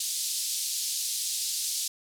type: band-pass noise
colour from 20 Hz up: pink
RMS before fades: -31 dBFS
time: 0-1.88 s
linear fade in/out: 5 ms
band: 4100 to 12000 Hz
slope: 24 dB/octave
effects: none